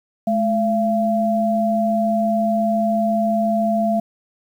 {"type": "tone pair together", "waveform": "sine", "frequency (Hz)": [214.2, 680], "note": ["A3", "F5"], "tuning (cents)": [-46, -46], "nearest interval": "octave + minor sixth", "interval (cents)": 2000, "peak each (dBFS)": [-19, -18], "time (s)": [0.27, 4], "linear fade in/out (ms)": 5, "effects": ["8-bit"]}